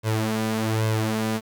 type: tone with flanger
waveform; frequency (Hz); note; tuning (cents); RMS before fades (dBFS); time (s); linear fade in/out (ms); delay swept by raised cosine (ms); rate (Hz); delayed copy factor
sawtooth; 110; A2; 0; -24; 0.03-1.41; 50; 1.9 to 5.1; 1.2; +0.65
effects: 9-bit